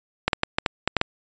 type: clicks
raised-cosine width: 0.3 ms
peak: -3 dBFS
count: 8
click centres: 0.28 / 0.332 / 0.434 / 0.585 / 0.662 / 0.876 / 0.967 / 1.014 s
effects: resampled to 16000 Hz